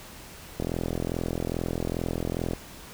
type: click train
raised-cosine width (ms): 2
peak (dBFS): -15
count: 83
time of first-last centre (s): 0.6-2.534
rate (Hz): 42.4
effects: pink hiss -45 dBFS RMS until 2.93 s